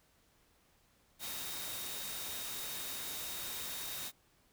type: tone in noise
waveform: sine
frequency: 3729 Hz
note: A#7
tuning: in tune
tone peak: -48 dBFS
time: 1.19-4.12 s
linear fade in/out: 50 ms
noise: white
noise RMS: -42 dBFS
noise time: 1.19-4.12 s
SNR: -9 dB
effects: pink hiss -70 dBFS RMS until 4.52 s